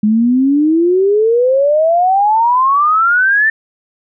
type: exponential sweep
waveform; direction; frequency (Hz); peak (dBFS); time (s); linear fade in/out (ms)
sine; up; 207.7 to 1800; -8; 0.03-3.5; 5
effects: none